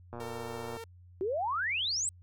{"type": "click train", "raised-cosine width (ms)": 1, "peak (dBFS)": -28, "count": 77, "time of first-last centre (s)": [0.13, 0.769], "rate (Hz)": 119}
{"type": "tone with vibrato", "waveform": "sawtooth", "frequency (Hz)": 454.7, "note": "A#4", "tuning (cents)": -43, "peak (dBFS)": -37, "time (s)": [0.2, 0.84], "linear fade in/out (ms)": 2, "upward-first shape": "sine", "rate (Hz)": 15, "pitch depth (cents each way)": 19}
{"type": "exponential sweep", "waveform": "sine", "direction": "up", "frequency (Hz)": [357.5, 8400], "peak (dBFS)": -29, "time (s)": [1.21, 2.09], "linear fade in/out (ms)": 0}
{"effects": ["added 89 Hz sine -52 dBFS peak until 2.22 s"]}